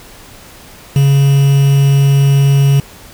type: tone with quantisation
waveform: triangle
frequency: 139 Hz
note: C#3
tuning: 5 cents sharp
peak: -4 dBFS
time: 0.96-2.8 s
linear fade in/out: 2 ms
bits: 4
effects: pink hiss -37 dBFS RMS until 3.13 s